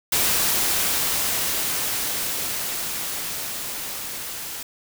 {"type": "noise with level ramp", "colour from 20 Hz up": "white", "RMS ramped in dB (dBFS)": [-20, -33], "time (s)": [0.12, 4.63], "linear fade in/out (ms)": 5, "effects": []}